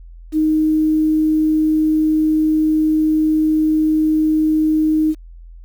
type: tone with quantisation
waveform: sine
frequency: 311.1 Hz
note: D#4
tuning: in tune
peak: -12 dBFS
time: 0.32-5.15 s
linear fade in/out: 50 ms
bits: 7
effects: added 42 Hz sine -35 dBFS peak until 5.64 s